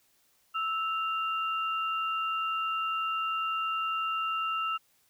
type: tone pair together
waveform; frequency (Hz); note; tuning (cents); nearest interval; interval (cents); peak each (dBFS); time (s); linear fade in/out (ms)
sine; 1315 / 2786; E6 / F7; -5 / -5; octave + minor second; 1300; -29 / -35; 0.54-4.78; 20
effects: white hiss -68 dBFS RMS until 5.09 s